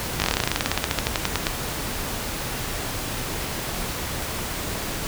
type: slowing click train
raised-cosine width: 0.2 ms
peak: -3 dBFS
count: 25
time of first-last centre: 0.2-1.469 s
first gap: 19 ms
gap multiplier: 1.08
effects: pink hiss -29 dBFS RMS until 5.07 s